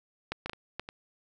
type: clicks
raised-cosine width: 0.3 ms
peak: -16 / -19 / -17 / -27 / -18 / -24 dBFS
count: 6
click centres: 0.32 / 0.46 / 0.496 / 0.533 / 0.796 / 0.889 s
effects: none